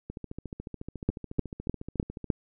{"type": "two click trains", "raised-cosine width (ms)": 3, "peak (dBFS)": [-11, -24], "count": [5, 31], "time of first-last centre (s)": [[1.09, 2.302], [0.1, 2.243]], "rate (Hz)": [3.3, 14], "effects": []}